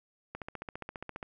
click train, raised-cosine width 0.5 ms, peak -24 dBFS, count 14, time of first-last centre 0.35-1.228 s, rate 14.8 Hz, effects none

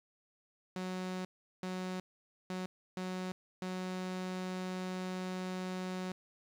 sawtooth tone bursts at uneven times, 184.5 Hz, F#3, 5 cents flat, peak -33 dBFS, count 5, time 0.76-1.25 / 1.63-2 / 2.5-2.66 / 2.97-3.32 / 3.62-6.12 s, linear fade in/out 2 ms, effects low-pass 7000 Hz 12 dB/octave + 10-bit

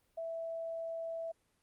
sine tone, 659.3 Hz, E5, in tune, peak -37 dBFS, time 0.17-1.32 s, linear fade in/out 10 ms, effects pink hiss -75 dBFS RMS until 1.62 s + Opus 32 kbps

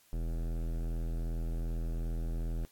sine tone with hard clipping, 41.29 Hz, E1, 4 cents sharp, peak -34 dBFS, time 0.13-2.65 s, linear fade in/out 0 ms, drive 18 dB, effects white hiss -65 dBFS RMS until 2.71 s + AAC 64 kbps

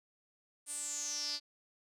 sawtooth tone with band-pass filter sweep, 293.6 Hz, D4, in tune, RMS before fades -39 dBFS, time 0.66-1.4 s, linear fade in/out 50 ms, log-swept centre 9200 to 4600 Hz, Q 9.6, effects none

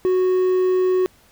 triangle tone with quantisation, 369.1 Hz, F#4, 4 cents flat, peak -13 dBFS, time 0.05-1.06 s, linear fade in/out 0 ms, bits 7, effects pink hiss -54 dBFS RMS until 1.31 s

